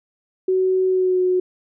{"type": "tone with pitch glide", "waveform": "sine", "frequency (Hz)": [374.1, 366.2], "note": ["F#4", "F#4"], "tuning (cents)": [19, -18], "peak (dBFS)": -15, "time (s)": [0.48, 1.4], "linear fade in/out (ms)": 5, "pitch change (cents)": -37, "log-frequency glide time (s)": [0.88, 1.21], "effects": []}